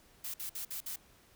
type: noise bursts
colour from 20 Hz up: blue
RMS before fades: -40 dBFS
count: 5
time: 0.24-0.96 s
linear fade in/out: 5 ms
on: 100 ms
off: 55 ms
effects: pink hiss -63 dBFS RMS until 1.35 s